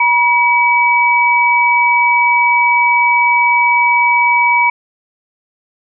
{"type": "tone pair together", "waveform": "sine", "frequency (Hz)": [960, 2282], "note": ["B5", "C#7"], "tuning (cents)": [-49, 50], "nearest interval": "octave + minor third", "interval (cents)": 1499, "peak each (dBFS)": -11, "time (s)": [0, 4.7], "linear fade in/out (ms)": 5, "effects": []}